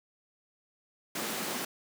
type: high-pass noise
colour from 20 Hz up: pink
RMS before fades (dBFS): -35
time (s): 1.15-1.65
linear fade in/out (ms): 5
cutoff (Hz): 190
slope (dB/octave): 24
effects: none